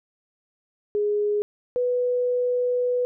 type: tone pair in turn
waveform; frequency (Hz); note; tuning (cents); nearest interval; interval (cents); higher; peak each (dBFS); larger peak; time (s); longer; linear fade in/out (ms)
sine; 415.3 / 493.9; G#4 / B4; 0 / 0; minor third; 300; second; -20; neither; 0.95-1.42 / 1.76-3.05; second; 0
effects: none